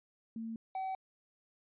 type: tone pair in turn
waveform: sine / triangle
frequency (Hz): 225.8 / 761.4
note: A3 / F#5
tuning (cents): +45 / +49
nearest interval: octave + major sixth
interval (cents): 2104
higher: second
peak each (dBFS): -38 / -33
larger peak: second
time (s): 0.36-0.56 / 0.75-0.95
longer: neither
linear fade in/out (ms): 2
effects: resampled to 8000 Hz